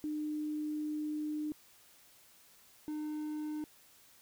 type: tone pair in turn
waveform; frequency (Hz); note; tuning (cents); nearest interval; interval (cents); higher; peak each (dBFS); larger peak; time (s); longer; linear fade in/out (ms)
sine / triangle; 302.7 / 303.9; D#4 / D#4; -48 / -41; unison; 7; second; -34 / -34; neither; 0.04-1.52 / 2.88-3.64; first; 0
effects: white hiss -62 dBFS RMS until 4.21 s